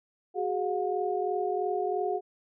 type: tone cluster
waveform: sine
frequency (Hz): 372.5 / 415.5 / 719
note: F#4 / G#4 / F#5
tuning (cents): +12 / +1 / -50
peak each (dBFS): -31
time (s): 0.34-2.21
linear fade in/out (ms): 50
effects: none